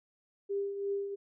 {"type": "tone with tremolo", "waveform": "sine", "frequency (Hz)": 399.1, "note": "G4", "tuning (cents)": 31, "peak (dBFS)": -29, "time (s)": [0.49, 1.16], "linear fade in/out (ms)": 20, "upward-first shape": "triangle", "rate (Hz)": 2.9, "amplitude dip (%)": 60, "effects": []}